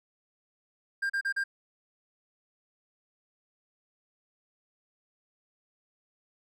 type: tone bursts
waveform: triangle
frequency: 1597 Hz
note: G6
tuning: 32 cents sharp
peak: -25 dBFS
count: 4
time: 1.02-1.44 s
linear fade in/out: 10 ms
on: 78 ms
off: 36 ms
effects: none